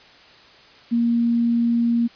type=tone; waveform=sine; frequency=234.7 Hz; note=A#3; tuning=12 cents sharp; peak=-16 dBFS; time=0.91-2.08 s; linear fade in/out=20 ms; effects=white hiss -48 dBFS RMS until 2.15 s + resampled to 11025 Hz